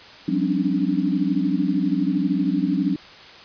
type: tone cluster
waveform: sine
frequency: 178.5 / 196.7 / 263.2 / 284.4 / 297.1 Hz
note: F3 / G3 / C4 / C#4 / D4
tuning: +38 / +6 / +10 / +45 / +20 cents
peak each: -25 dBFS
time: 0.28-2.96 s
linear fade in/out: 5 ms
effects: white hiss -43 dBFS RMS until 3.44 s + resampled to 11025 Hz